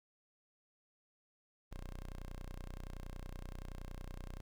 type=tone; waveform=sawtooth; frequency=30.64 Hz; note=B0; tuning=13 cents flat; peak=-40 dBFS; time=1.71-4.41 s; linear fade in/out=10 ms; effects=11-bit